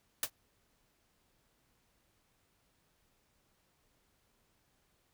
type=noise with exponential decay; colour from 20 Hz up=white; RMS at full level=-27 dBFS; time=0.23-0.3 s; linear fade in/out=2 ms; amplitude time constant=15 ms; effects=pink hiss -74 dBFS RMS until 5.13 s